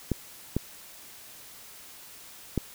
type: clicks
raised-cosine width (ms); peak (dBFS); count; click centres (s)
3; -12; 3; 0.117 / 0.566 / 2.577
effects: white hiss -48 dBFS RMS until 2.74 s